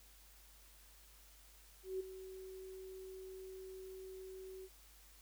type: tone with ADSR envelope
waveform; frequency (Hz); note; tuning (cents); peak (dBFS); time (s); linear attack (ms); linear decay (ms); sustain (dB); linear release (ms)
sine; 377.5; F#4; +35; -36; 1.83-4.69; 170; 12; -12; 49
effects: added 50 Hz sine -63 dBFS peak until 5.21 s + white hiss -64 dBFS RMS until 5.21 s